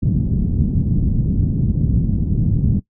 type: low-pass noise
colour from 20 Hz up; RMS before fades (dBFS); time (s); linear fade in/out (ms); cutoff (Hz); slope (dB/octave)
white; -17; 0.02-2.8; 10; 200; 24
effects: noise-tail reverb RT60 0.1 s tail -19 dB re dry